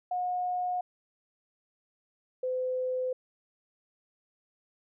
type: tone pair in turn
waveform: sine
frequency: 723 / 509.8 Hz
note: F#5 / C5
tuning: -40 / -45 cents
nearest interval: tritone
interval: 605 cents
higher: first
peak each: -28 dBFS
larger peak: neither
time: 0.11-0.81 / 2.43-3.13 s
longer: neither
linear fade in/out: 5 ms
effects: none